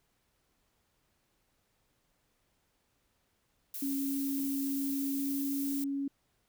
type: noise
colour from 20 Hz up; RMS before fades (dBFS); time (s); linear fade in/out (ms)
violet; -40; 3.74-5.84; 2
type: tone with pitch glide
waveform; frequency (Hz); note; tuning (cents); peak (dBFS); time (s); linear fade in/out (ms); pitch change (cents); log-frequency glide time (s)
sine; 275.2 to 277.9; C#4 to C#4; -12 to +4; -31; 3.82-6.08; 5; +16; 4.99-5.52
effects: pink hiss -75 dBFS RMS until 6.48 s